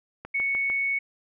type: click train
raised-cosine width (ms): 0.5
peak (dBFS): -22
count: 4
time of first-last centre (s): 0.25-0.7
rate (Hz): 6.67
type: tone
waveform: sine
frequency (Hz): 2217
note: C#7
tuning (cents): 0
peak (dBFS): -23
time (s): 0.34-0.99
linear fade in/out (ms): 10
effects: none